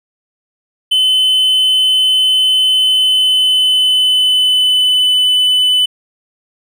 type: tone with pitch glide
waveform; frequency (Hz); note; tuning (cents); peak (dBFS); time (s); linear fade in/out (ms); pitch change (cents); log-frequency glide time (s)
triangle; 3040 to 3003; F#7 to F#7; +46 to +25; -7; 0.91-5.86; 10; -21; 2.72-5.19
effects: none